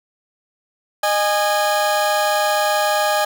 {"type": "tone pair together", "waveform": "30% pulse", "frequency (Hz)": [612.9, 825], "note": ["D#5", "G#5"], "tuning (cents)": [-26, -12], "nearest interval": "perfect fourth", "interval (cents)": 514, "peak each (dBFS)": -16, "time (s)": [1.03, 3.25], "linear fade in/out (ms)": 5, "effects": []}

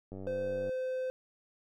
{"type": "click train", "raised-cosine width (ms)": 2, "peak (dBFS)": -31, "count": 56, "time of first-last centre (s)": [0.12, 0.694], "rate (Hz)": 95.9}
{"type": "tone", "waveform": "triangle", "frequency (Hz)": 515, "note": "C5", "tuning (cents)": -28, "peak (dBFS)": -30, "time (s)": [0.27, 1.1], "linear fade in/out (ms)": 0}
{"effects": []}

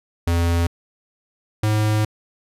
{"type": "tone pair in turn", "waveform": "square", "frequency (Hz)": [85.1, 107.22], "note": ["F2", "A2"], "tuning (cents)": [-44, -44], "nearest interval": "major third", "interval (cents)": 400, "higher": "second", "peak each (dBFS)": -17, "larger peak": "neither", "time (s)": [[0.27, 0.67], [1.63, 2.05]], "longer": "second", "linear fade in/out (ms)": 5, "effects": ["resampled to 32000 Hz"]}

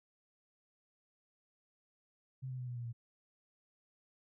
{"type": "tone with pitch steps", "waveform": "sine", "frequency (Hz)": [130.81, 127.97, 125.19, 122.47, 119.81, 117.21], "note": ["C3", "C3", "B2", "B2", "A#2", "A#2"], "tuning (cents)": [0, -38, 24, -14, 48, 10], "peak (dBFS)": -39, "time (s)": [2.42, 2.93], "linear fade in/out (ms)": 20, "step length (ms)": 85, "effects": []}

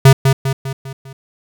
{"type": "tone with echo", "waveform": "square", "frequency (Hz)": 134.8, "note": "C#3", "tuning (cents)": -48, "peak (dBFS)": -3, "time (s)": [0.05, 0.13], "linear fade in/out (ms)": 5, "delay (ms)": 200, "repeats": 5, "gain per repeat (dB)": -6, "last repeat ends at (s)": 1.13, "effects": []}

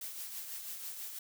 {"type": "noise with tremolo", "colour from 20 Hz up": "blue", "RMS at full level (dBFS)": -41, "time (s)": [0.01, 1.19], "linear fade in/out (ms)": 5, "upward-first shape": "triangle", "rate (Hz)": 6.1, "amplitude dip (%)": 50, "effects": []}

